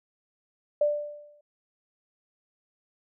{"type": "tone with exponential decay", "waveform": "sine", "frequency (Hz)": 590, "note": "D5", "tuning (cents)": 8, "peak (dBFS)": -18, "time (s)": [0.81, 1.41], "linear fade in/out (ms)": 5, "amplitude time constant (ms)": 130, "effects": []}